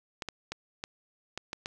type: clicks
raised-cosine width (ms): 0.2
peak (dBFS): -18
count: 7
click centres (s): 0.222 / 0.287 / 0.52 / 0.839 / 1.376 / 1.531 / 1.659
effects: none